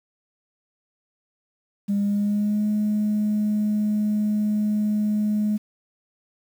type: tone with pitch glide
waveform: sine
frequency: 201.7 to 210.8 Hz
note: G3 to G#3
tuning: +50 to +26 cents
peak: -18 dBFS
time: 1.88-5.58 s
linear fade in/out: 20 ms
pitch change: +76 cents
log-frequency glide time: 1.98-2.65 s
effects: tanh soft clip ceiling -16 dBFS + 8-bit